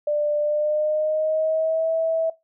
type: tone with pitch glide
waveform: sine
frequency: 593 to 650.4 Hz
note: D5 to E5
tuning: +17 to -23 cents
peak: -19 dBFS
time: 0.07-2.3 s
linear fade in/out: 5 ms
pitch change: +160 cents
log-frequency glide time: 0.4-1.91 s
effects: noise-tail reverb RT60 0.2 s tail -19 dB re dry

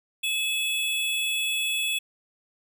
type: tone pair together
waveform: square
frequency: 2593 / 3394 Hz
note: E7 / G#7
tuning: -29 / +37 cents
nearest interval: perfect fourth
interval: 466 cents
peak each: -28 dBFS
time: 0.23-1.99 s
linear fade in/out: 10 ms
effects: 10-bit

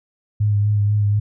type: tone with vibrato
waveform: sine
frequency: 103.7 Hz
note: G#2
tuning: 2 cents flat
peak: -14 dBFS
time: 0.4-1.2 s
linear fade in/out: 10 ms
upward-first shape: sine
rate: 4.1 Hz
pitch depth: 24 cents each way
effects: none

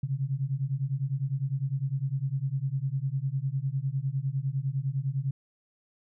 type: beating tone pair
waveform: sine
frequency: 130.81 / 140.71 Hz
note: C3 / C#3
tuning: 0 / +26 cents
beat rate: 9.9 Hz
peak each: -30 / -30 dBFS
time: 0.03-5.31 s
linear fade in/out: 5 ms
effects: none

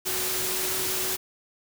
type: tone in noise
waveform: sine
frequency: 372.1 Hz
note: F#4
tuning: 10 cents sharp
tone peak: -36 dBFS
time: 0.05-1.17 s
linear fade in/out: 20 ms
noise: white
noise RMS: -28 dBFS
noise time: 0.05-1.17 s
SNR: -11 dB
effects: none

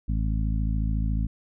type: harmonic tone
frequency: 54 Hz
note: A1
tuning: 32 cents flat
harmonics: 1 / 2 / 3 / 4 / 5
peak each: -24 / -30 / -33 / -34 / -39 dBFS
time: 0.08-1.27 s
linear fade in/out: 10 ms
effects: none

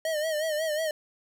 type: tone with vibrato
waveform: square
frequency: 622.3 Hz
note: D#5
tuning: in tune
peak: -27 dBFS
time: 0.05-0.91 s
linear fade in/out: 2 ms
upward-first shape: sine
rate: 5.5 Hz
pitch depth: 76 cents each way
effects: none

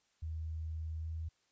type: tone with pitch glide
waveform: sine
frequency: 79.7 to 80.58 Hz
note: D#2 to E2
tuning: +42 to -39 cents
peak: -37 dBFS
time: 0.22-1.29 s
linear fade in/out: 10 ms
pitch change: +19 cents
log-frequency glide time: 1-1.07 s
effects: white hiss -75 dBFS RMS until 1.51 s + resampled to 16000 Hz

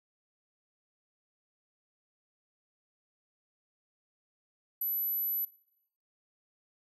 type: tone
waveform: sine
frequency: 11940 Hz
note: F#9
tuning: 15 cents sharp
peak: -27 dBFS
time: 4.81-5.45 s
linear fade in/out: 5 ms
effects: noise-tail reverb RT60 0.7 s tail -22 dB re dry + tanh soft clip ceiling -29 dBFS

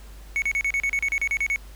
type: tone bursts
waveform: triangle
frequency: 2217 Hz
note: C#7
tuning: in tune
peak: -19 dBFS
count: 13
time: 0.36-1.56 s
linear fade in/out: 0 ms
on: 60 ms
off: 35 ms
effects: added 50 Hz sine -40 dBFS peak until 1.75 s + pink hiss -51 dBFS RMS until 1.75 s

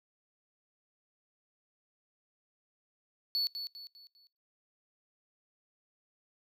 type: tone with echo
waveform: triangle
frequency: 4435 Hz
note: C#8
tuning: in tune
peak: -27 dBFS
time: 3.35-3.47 s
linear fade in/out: 0 ms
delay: 200 ms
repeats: 4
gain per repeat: -8 dB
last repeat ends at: 4.27 s
effects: noise-tail reverb RT60 0.5 s tail -26 dB re dry

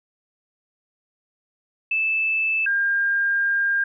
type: tone pair in turn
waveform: sine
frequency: 2630 / 1605.6 Hz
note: E7 / G6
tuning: -5 / +41 cents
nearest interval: major sixth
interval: 854 cents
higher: first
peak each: -19 / -18 dBFS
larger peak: second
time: 1.91-2.66 / 2.66-3.84 s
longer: second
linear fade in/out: 5 ms
effects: none

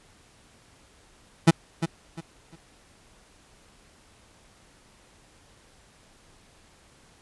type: tone with echo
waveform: 30% pulse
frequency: 164.81 Hz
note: E3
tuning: in tune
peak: -9 dBFS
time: 1.47-1.51 s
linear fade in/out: 10 ms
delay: 350 ms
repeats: 3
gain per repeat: -11 dB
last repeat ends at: 2.56 s
effects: pink hiss -57 dBFS RMS until 7.21 s + resampled to 24000 Hz

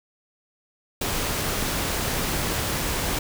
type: noise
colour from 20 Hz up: pink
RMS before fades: -26 dBFS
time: 1.01-3.19 s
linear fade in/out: 5 ms
effects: none

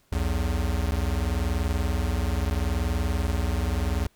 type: tone pair together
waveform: square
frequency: 61.65 / 82.41 Hz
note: B1 / E2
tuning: -2 / 0 cents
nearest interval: perfect fourth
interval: 502 cents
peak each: -27 / -27 dBFS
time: 0.12-4.07 s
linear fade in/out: 5 ms
effects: pink hiss -64 dBFS RMS until 4.15 s

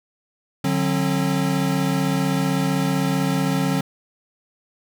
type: tone cluster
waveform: square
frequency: 148 / 183.7 / 268.8 Hz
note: D3 / F#3 / C4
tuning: +14 / -12 / +47 cents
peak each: -24 dBFS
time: 0.64-3.81 s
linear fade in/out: 5 ms
effects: none

